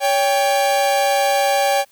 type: tone pair together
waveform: 45% pulse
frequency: 563 / 792.5 Hz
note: C#5 / G5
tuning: +27 / +19 cents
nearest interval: tritone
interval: 592 cents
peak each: -18 / -17 dBFS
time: 0-1.85 s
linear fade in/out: 50 ms
effects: white hiss -56 dBFS RMS until 1.91 s